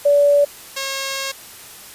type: tone pair in turn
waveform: sine / 5% pulse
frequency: 575 / 542.7 Hz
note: D5 / C#5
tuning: -37 / -37 cents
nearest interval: minor second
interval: 100 cents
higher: first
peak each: -10 / -11 dBFS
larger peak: first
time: 0.05-0.45 / 0.76-1.32 s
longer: second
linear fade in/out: 10 ms
effects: white hiss -39 dBFS RMS until 1.94 s + resampled to 32000 Hz